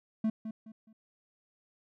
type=tone with echo; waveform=triangle; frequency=220 Hz; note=A3; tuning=in tune; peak=-24 dBFS; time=0.24-0.3 s; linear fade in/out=5 ms; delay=210 ms; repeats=3; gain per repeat=-10 dB; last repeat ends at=0.93 s; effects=none